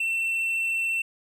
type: tone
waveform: triangle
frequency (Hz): 2693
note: E7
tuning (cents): +36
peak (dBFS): -22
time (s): 0-1.02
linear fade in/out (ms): 5
effects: none